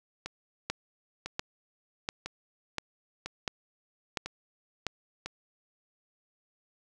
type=two click trains; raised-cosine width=0.2 ms; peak=-19 / -13 dBFS; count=6 / 7; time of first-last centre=0.26-5.26 / 0.7-4.867 s; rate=1 / 1.44 Hz; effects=none